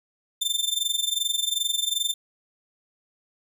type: tone with amplitude modulation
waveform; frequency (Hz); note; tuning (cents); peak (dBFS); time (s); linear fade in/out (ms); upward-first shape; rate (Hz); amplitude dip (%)
sawtooth; 3572; A7; +25; -17; 0.41-2.14; 10; sine; 22.6; 85
effects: none